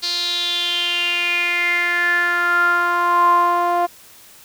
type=tone with band-pass filter sweep; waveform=sawtooth; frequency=349.2 Hz; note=F4; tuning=in tune; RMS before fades=-18 dBFS; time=0.02-3.87 s; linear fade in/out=20 ms; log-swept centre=4400 to 810 Hz; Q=7.4; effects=white hiss -45 dBFS RMS until 4.44 s